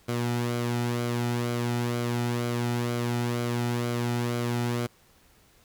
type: tone with flanger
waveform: sawtooth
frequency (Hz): 120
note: B2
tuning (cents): -49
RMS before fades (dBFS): -28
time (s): 0.08-4.87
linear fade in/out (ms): 10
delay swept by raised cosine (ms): 1.1 to 1.84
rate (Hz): 2.1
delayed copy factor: -0.5
effects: pink hiss -60 dBFS RMS until 5.64 s